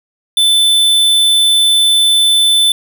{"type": "tone", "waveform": "square", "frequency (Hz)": 3520, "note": "A7", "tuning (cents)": 0, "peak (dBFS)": -8, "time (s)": [0.37, 2.72], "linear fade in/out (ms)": 2, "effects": []}